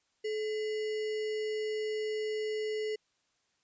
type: tone with sample-and-hold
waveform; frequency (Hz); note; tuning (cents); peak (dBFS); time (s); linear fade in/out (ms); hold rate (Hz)
sine; 430; A4; -40; -31; 0.24-2.96; 10; 2450
effects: white hiss -75 dBFS RMS until 3.63 s + resampled to 16000 Hz